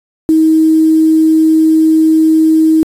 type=tone with quantisation; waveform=sine; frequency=317.3 Hz; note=D#4; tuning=34 cents sharp; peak=-5 dBFS; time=0.29-2.83 s; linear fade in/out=0 ms; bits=5; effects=resampled to 32000 Hz